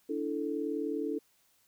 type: chord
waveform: sine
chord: D suspended second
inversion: none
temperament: equal with one note detuned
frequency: 289.8 / 329.6 / 440 Hz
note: D4 / E4 / A4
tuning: -23 / 0 / 0 cents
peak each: -35 / -36 / -35 dBFS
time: 0.09-1.19 s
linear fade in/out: 10 ms
effects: white hiss -69 dBFS RMS until 1.67 s